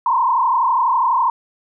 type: tone with frequency modulation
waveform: sine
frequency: 987.8 Hz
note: B5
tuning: in tune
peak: -13 dBFS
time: 0.06-1.3 s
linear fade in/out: 2 ms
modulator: 32.1 Hz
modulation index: 2.4
effects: none